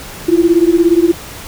sine beating tone pair, 331.7 / 348.7 Hz, E4 / F4, +11 / -3 cents, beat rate 17 Hz, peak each -10 dBFS, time 0.28-1.12 s, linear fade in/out 10 ms, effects pink hiss -30 dBFS RMS until 1.47 s

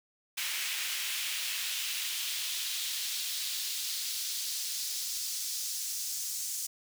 pink noise with high-pass filter sweep, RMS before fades -35 dBFS, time 0.37-6.67 s, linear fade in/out 10 ms, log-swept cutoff 2300 to 6400 Hz, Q 1.5, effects none

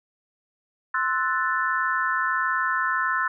sine chord, F# half-diminished seventh, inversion second, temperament equal, 1046.5 / 1318.5 / 1480 / 1760 Hz, C6 / E6 / F#6 / A6, 0 / 0 / 0 / 0 cents, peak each -27 dBFS, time 0.94-3.28 s, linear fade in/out 5 ms, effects none

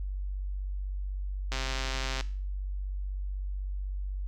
click train, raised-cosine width 0.2 ms, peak -16 dBFS, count 92, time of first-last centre 1.52-2.209 s, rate 132 Hz, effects added 48 Hz sine -31 dBFS peak until 4.27 s + Opus 48 kbps

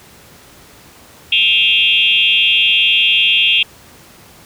sine tone with frequency modulation, 2977 Hz, F#7, 10 cents sharp, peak -9 dBFS, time 1.32-3.63 s, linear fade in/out 5 ms, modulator 192 Hz, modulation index 2.4, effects pink hiss -42 dBFS RMS until 4.45 s + high-pass 60 Hz 12 dB/octave

